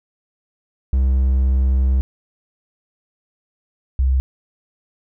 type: tone pair in turn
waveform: triangle / sine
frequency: 65.41 / 65.41 Hz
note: C2 / C2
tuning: 0 / 0 cents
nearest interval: unison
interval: 0 cents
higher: neither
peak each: -11 / -13 dBFS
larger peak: first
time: 0.93-2.01 / 3.99-4.2 s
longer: first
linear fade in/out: 0 ms
effects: none